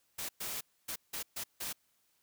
white noise bursts at uneven times, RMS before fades -39 dBFS, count 6, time 0.18-0.29 / 0.4-0.61 / 0.88-0.96 / 1.13-1.23 / 1.36-1.44 / 1.6-1.73 s, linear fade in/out 10 ms, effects white hiss -74 dBFS RMS until 2.22 s

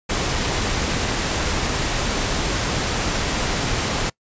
pink noise, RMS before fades -22 dBFS, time 0.09-4.1 s, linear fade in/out 10 ms, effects noise-tail reverb RT60 0.1 s tail -24 dB re dry + resampled to 16000 Hz

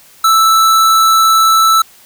square tone, 1318.5 Hz, E6, in tune, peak -7 dBFS, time 0.24-1.82 s, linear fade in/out 5 ms, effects white hiss -43 dBFS RMS until 2.05 s

